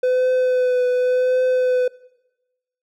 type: tone with vibrato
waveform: triangle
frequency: 504 Hz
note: B4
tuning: 35 cents sharp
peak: -13 dBFS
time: 0.03-1.88 s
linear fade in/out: 5 ms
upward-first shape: triangle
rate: 0.89 Hz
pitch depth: 23 cents each way
effects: noise-tail reverb RT60 1.0 s tail -22 dB re dry